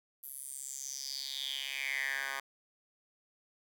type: tone with high-pass filter sweep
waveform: 10% pulse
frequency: 136.2 Hz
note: C#3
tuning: 30 cents flat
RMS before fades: -39 dBFS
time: 0.23-2.4 s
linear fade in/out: 5 ms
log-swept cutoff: 12000 to 1300 Hz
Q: 5.8
effects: none